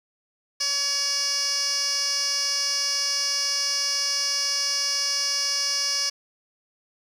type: tone with band-pass filter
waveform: 15% pulse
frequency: 566 Hz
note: C#5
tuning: 36 cents sharp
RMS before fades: -25 dBFS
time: 0.6-6.1 s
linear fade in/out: 10 ms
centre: 5000 Hz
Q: 4.9
effects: 9-bit